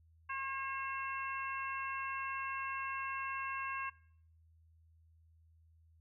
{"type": "harmonic tone", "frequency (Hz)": 539, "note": "C#5", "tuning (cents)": -49, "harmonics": [2, 3, 4, 5], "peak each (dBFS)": [-40, -43, -48, -45], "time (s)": [0.29, 3.9], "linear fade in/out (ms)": 10, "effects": ["noise-tail reverb RT60 0.6 s tail -20 dB re dry", "added 81 Hz sine -63 dBFS peak until 6 s"]}